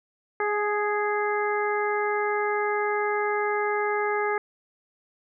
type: harmonic tone with a mistuned harmonic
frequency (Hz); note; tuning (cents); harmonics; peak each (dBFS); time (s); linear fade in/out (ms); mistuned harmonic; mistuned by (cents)
415.3; G#4; 0; 1 / 2 / 3 / 4 / 5; -26 / -29 / -31 / -32 / -33; 0.4-4.38; 2; 2; +19
effects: none